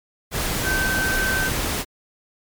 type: tone in noise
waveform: sine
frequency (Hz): 1544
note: G6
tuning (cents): -27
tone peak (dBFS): -21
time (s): 0.63-1.51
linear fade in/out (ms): 50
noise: pink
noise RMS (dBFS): -24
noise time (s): 0.31-1.85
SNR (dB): 0
effects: MP3 96 kbps